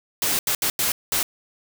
white noise bursts at uneven times, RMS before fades -22 dBFS, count 5, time 0.22-0.39 / 0.47-0.55 / 0.62-0.7 / 0.79-0.92 / 1.12-1.23 s, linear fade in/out 2 ms, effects none

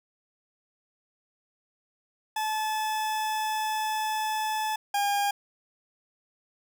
40% pulse tone pair in turn, 865 / 809.6 Hz, A5 / G#5, -30 / -44 cents, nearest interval minor second, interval 114 cents, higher first, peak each -26 / -23 dBFS, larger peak second, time 2.36-4.76 / 4.94-5.31 s, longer first, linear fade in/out 5 ms, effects none

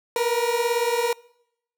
30% pulse beating tone pair, 465.6 / 483.6 Hz, A#4 / B4, -2 / -36 cents, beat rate 18 Hz, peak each -21 dBFS, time 0.16-1.13 s, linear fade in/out 2 ms, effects noise-tail reverb RT60 0.8 s tail -25 dB re dry

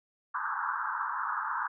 pink band-pass noise, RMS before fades -33 dBFS, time 0.34-1.68 s, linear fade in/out 10 ms, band 880 to 1600 Hz, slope 96 dB/octave, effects none

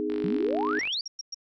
sine chord, G# minor, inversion first, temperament equal with one note detuned, 252.4 / 311.1 / 415.3 Hz, B3 / D#4 / G#4, +38 / 0 / 0 cents, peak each -35 / -30 / -29 dBFS, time 0-0.79 s, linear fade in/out 0 ms
click train, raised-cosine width 0.3 ms, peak -25 dBFS, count 39, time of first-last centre 0.1-0.874 s, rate 49.1 Hz
sine exponential sweep, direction up, 164.81 to 4800 Hz, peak -27 dBFS, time 0.24-1.01 s, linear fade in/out 2 ms
sine tone bursts, 5588 Hz, F8, in tune, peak -32 dBFS, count 5, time 0.79-1.345 s, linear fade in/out 5 ms, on 23 ms, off 110 ms
effects none

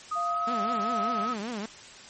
sine tone with pitch glide, 1244.5 to 1275.8 Hz, D#6 to D#6, 0 to +43 cents, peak -27 dBFS, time 0.11-1.34 s, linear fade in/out 10 ms, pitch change +43 cents, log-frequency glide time 0.21-0.45 s
sine tone with tremolo, 693 Hz, F5, 14 cents flat, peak -31 dBFS, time 0.15-1.26 s, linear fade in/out 20 ms, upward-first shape square, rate 2.6 Hz, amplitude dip 25%
sawtooth tone with vibrato, 222.5 Hz, A3, 20 cents sharp, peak -28 dBFS, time 0.47-1.66 s, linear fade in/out 5 ms, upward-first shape triangle, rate 5.1 Hz, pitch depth 230 cents each way
effects white hiss -47 dBFS RMS until 2.09 s + MP3 32 kbps

